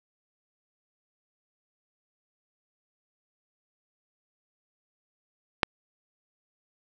click, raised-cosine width 0.3 ms, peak -3 dBFS, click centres 5.632 s, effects none

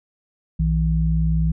sine tone pair together, 60.31 / 161 Hz, B1 / E3, -40 / -41 cents, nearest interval octave + perfect fourth, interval 1699 cents, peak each -19 dBFS, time 0.59-1.52 s, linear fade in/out 10 ms, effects none

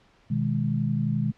sine chord, G# minor, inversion first, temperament just, 124.59 / 155.74 / 207.7 Hz, B2 / D#3 / G#3, +16 / +2 / 0 cents, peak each -27 dBFS, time 0.3-1.32 s, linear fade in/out 10 ms, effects pink hiss -60 dBFS RMS until 1.37 s + low-pass 4000 Hz 12 dB/octave

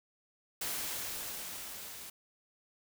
white noise with level ramp, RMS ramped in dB -36 to -47 dBFS, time 0.61-2.1 s, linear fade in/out 5 ms, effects none

